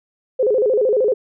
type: tone with vibrato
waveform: sine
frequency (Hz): 466.2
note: A#4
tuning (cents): 0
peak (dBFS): -13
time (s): 0.39-1.14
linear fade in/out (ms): 10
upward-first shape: square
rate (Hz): 13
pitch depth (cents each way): 180
effects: none